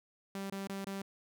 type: tone bursts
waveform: sawtooth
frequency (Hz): 195.8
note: G3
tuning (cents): -2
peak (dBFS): -34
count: 4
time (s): 0.35-1.019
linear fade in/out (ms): 2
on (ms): 150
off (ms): 23
effects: none